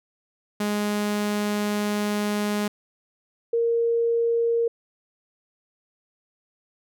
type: tone pair in turn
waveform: sawtooth / sine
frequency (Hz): 207.7 / 465.1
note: G#3 / A#4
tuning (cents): 0 / -4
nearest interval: octave + major second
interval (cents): 1396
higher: second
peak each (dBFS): -19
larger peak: neither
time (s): 0.6-2.68 / 3.53-4.68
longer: first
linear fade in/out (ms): 5
effects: none